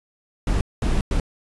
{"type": "noise bursts at uneven times", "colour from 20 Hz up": "brown", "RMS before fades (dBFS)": -20, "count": 3, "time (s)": [[0.47, 0.61], [0.82, 1.01], [1.11, 1.2]], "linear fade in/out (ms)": 2, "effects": ["resampled to 24000 Hz"]}